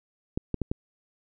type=clicks; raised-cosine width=3 ms; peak=-14 dBFS; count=4; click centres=0.375 / 0.543 / 0.617 / 0.715 s; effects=none